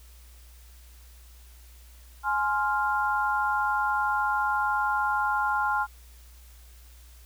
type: chord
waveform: sine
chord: F minor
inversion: first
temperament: just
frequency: 838.1 / 1047.7 / 1396.9 Hz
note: Ab5 / C6 / F6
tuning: +16 / +2 / 0 cents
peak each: -27 / -29 / -27 dBFS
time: 2.23-5.87 s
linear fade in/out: 50 ms
effects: added 60 Hz sine -48 dBFS peak until 7.25 s + white hiss -57 dBFS RMS until 7.25 s